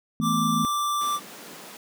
sine chord, E suspended fourth, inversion none, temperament equal, 164.81 / 220 / 246.9 Hz, E3 / A3 / B3, 0 / 0 / 0 cents, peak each -28 / -26 / -28 dBFS, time 0.2-0.65 s, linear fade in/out 0 ms
square tone, 1174.7 Hz, D6, in tune, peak -24 dBFS, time 0.21-1.2 s, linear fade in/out 50 ms
pink high-pass noise, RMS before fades -43 dBFS, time 1.01-1.77 s, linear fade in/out 2 ms, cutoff 170 Hz, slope 48 dB/octave
effects none

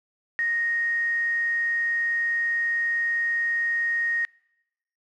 sine tone with quantisation, 1864.7 Hz, A#6, in tune, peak -22 dBFS, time 0.39-4.25 s, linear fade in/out 0 ms, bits 7, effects noise-tail reverb RT60 0.9 s tail -25 dB re dry + low-pass 5000 Hz 12 dB/octave

